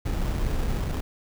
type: noise with sample-and-hold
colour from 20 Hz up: brown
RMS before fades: -26 dBFS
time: 0.05-1.01 s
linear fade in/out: 10 ms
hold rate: 2100 Hz
effects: none